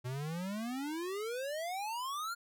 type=exponential sweep; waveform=square; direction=up; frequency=121.3 to 1433 Hz; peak=-37 dBFS; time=0.04-2.35 s; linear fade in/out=20 ms; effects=none